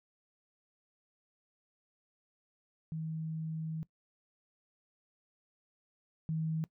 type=tone pair in turn; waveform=sine; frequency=159.4 / 159.4 Hz; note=D#3 / D#3; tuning=+42 / +42 cents; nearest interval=unison; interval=0 cents; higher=neither; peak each=-35 / -31 dBFS; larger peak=second; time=2.92-3.83 / 6.29-6.64 s; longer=first; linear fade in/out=0 ms; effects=noise-tail reverb RT60 0.1 s tail -20 dB re dry